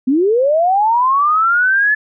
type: linear sweep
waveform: sine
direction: up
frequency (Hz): 244.6 to 1735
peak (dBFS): -10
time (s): 0.07-1.95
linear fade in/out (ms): 10
effects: none